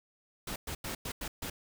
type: noise bursts at uneven times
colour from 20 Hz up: pink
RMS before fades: -38 dBFS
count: 6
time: 0.47-0.56 / 0.67-0.75 / 0.84-0.95 / 1.05-1.12 / 1.21-1.28 / 1.42-1.5 s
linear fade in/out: 5 ms
effects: none